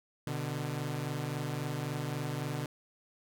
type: tone pair together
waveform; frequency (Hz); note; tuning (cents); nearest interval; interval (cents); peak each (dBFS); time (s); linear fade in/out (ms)
sawtooth; 125.21 / 148.9; B2 / D3; +24 / +24; minor third; 300; -33 / -32; 0.27-2.66; 2
effects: none